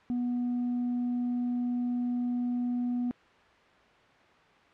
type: tone with tanh clipping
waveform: sine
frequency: 244.3 Hz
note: B3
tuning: 19 cents flat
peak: -28 dBFS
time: 0.1-3.11 s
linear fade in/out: 0 ms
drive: 1 dB
effects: white hiss -58 dBFS RMS until 4.73 s + low-pass 2000 Hz 12 dB/octave